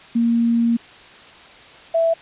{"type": "tone pair in turn", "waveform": "sine", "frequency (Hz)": [233.1, 660.6], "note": ["A#3", "E5"], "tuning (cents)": [0, 4], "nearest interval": "octave + tritone", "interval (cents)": 1804, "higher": "second", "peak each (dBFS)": -14, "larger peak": "neither", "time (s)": [[0.15, 0.77], [1.94, 2.14]], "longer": "first", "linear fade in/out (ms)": 10, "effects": ["white hiss -43 dBFS RMS until 2.21 s", "resampled to 8000 Hz"]}